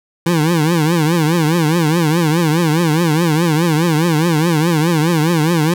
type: tone with vibrato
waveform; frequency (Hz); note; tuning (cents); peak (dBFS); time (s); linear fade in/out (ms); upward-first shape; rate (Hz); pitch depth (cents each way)
25% pulse; 162.2; E3; -28; -8; 0.26-5.74; 5; triangle; 4.8; 170
effects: none